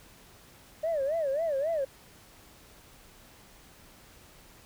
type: tone with vibrato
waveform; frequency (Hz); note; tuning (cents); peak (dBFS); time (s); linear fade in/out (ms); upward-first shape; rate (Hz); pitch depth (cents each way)
sine; 599; D5; +34; -25; 0.83-1.85; 10; sine; 3.7; 200
effects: tanh soft clip ceiling -23 dBFS + pink hiss -55 dBFS RMS until 4.65 s